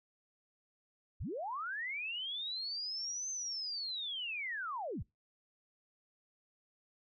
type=linear two-way sweep; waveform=sine; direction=up then down; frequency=31.45 to 6272 to 31.45 Hz; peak=-37 dBFS; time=1.2-5.03 s; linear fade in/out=10 ms; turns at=3.3 s; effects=noise-tail reverb RT60 0.2 s tail -23 dB re dry